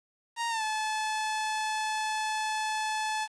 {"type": "tone with pitch glide", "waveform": "sawtooth", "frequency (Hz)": [932.3, 864.9], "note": ["A#5", "A5"], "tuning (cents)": [0, -30], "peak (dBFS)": -25, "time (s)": [0.36, 3.28], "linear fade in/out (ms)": 50, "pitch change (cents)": -130, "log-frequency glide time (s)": [0.49, 0.63], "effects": ["resampled to 22050 Hz", "9-bit"]}